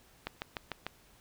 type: click train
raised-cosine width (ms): 0.3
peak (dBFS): -19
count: 5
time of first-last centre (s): 0.27-0.866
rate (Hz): 6.71
effects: pink hiss -62 dBFS RMS until 1.2 s